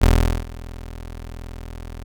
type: tone with ADSR envelope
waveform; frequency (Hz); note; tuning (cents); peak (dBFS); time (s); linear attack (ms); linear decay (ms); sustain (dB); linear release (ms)
25% pulse; 41.33; E1; +5; -6; 0.01-2.04; 17; 420; -22; 5
effects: none